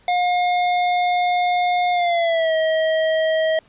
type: tone with pitch glide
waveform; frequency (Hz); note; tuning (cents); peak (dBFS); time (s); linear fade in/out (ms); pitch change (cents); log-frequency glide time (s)
square; 715 to 637; F5 to D#5; +41 to +41; -17; 0.08-3.59; 2; -200; 1.92-2.55
effects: pink hiss -55 dBFS RMS until 3.68 s + resampled to 8000 Hz